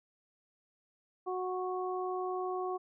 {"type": "harmonic tone", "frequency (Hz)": 368.1, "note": "F#4", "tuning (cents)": -9, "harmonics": [1, 2, 3], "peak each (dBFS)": [-35, -38, -40], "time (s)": [1.26, 2.78], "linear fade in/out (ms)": 20, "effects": []}